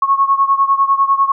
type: beating tone pair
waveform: sine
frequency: 1095 / 1105 Hz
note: C#6 / C#6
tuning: -22 / -6 cents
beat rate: 10 Hz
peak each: -12 / -15 dBFS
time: 0.02-1.32 s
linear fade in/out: 5 ms
effects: none